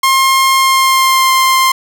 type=tone with pitch glide; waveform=sawtooth; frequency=1066 to 1051.3 Hz; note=C6 to C6; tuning=+32 to +8 cents; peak=-4 dBFS; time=0.03-1.72 s; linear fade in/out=5 ms; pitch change=-24 cents; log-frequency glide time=0.56-1.32 s; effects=none

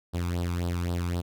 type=tone with flanger; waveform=sawtooth; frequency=87.2 Hz; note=F2; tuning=2 cents flat; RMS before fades=-29 dBFS; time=0.13-1.22 s; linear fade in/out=20 ms; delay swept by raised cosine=0.22 to 0.86 ms; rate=3.8 Hz; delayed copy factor=+0.75; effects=none

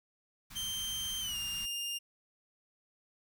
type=band-stop noise; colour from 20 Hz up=pink; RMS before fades=-49 dBFS; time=0.5-1.66 s; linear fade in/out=10 ms; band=220 to 1000 Hz; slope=24 dB/octave
type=tone with pitch glide; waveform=sawtooth; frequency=3136 to 2810 Hz; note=G7 to F7; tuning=0 to +10 cents; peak=-32 dBFS; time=0.55-1.99 s; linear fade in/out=20 ms; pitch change=-190 cents; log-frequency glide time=1.2-1.37 s
effects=none

